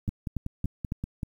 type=two click trains; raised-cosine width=5 ms; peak=-17 / -19 dBFS; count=4 / 7; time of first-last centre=0.09-0.921 / 0.08-1.232 s; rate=3.61 / 5.21 Hz; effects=9-bit